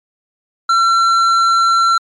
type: tone with tanh clipping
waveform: sine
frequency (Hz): 1355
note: E6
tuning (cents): +47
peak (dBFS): -11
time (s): 0.69-1.98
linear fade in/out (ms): 5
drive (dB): 12
effects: low-pass 7000 Hz 12 dB/octave + MP3 96 kbps